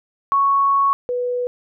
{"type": "tone pair in turn", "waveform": "sine", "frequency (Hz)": [1108.7, 492.2], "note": ["C#6", "B4"], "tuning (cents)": [0, -6], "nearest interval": "octave + major second", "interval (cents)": 1406, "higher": "first", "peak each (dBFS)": [-13, -19], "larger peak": "first", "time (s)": [[0.32, 0.93], [1.09, 1.47]], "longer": "first", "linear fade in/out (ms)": 0, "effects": []}